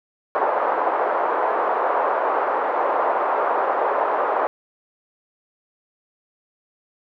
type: band-pass noise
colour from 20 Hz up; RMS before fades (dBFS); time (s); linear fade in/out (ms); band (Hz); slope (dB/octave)
white; -21; 0.35-4.47; 0; 450 to 1100; 24
effects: none